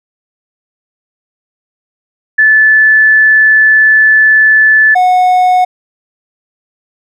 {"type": "tone pair in turn", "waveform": ["sine", "triangle"], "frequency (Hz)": [1741, 732], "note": ["A6", "F#5"], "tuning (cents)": [-19, -19], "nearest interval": "octave + minor third", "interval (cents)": 1500, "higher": "first", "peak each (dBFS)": -3, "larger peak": "neither", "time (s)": [[2.38, 4.95], [4.95, 5.65]], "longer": "first", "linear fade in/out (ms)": 10, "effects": []}